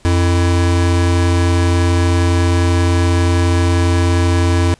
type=tone pair together; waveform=square; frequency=88.32 / 334.6 Hz; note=F2 / E4; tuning=+20 / +26 cents; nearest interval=octave + major seventh; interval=2306 cents; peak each=-12 / -20 dBFS; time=0.05-4.74 s; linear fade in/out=0 ms; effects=pink hiss -49 dBFS RMS until 4.79 s + resampled to 22050 Hz